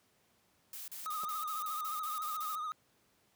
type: noise bursts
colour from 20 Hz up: blue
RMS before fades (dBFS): -45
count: 10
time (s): 0.73-2.554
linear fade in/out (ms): 2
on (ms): 150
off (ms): 36
type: tone with vibrato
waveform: triangle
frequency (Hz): 1244.5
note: D#6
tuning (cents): 0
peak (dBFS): -34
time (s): 1.06-2.72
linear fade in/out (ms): 0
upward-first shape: triangle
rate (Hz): 14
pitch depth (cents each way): 67
type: clicks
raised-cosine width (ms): 1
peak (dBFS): -37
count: 2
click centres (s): 1.234 / 1.239
effects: pink hiss -71 dBFS RMS until 3.35 s + high-pass 100 Hz 12 dB/octave